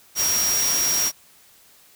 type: tone in noise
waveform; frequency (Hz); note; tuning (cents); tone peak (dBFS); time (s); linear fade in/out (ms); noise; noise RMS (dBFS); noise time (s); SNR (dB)
sine; 5650; F8; +19; -20; 0.15-1.12; 50; white; -25; 0.15-1.12; +2
effects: white hiss -53 dBFS RMS until 1.95 s